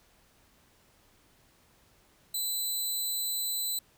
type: tone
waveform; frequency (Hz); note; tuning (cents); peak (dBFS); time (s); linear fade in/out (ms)
10% pulse; 4005; B7; +23; -23; 2.34-3.79; 5
effects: pink hiss -64 dBFS RMS until 3.97 s